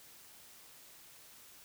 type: silence
effects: white hiss -57 dBFS RMS until 1.64 s